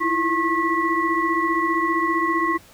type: tone cluster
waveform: sine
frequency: 324.6 / 339.8 / 1084 / 1957 Hz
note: E4 / F4 / C#6 / B6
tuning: -27 / -47 / -39 / -16 cents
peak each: -26 / -26 / -21 / -25 dBFS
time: 0-2.58 s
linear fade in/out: 20 ms
effects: pink hiss -49 dBFS RMS until 2.73 s